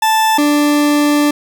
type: tone pair in turn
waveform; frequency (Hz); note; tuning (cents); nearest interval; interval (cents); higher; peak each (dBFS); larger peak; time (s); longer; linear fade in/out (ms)
40% pulse; 880 / 293.7; A5 / D4; 0 / 0; octave + perfect fifth; 1900; first; -9; neither; 0.02-0.38 / 0.38-1.31; second; 5
effects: none